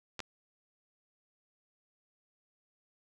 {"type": "clicks", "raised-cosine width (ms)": 0.2, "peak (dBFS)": -21, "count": 2, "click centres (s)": [0.193, 0.203], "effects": []}